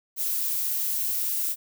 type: noise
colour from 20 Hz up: violet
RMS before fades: -27 dBFS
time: 0.16-1.56 s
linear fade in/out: 50 ms
effects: none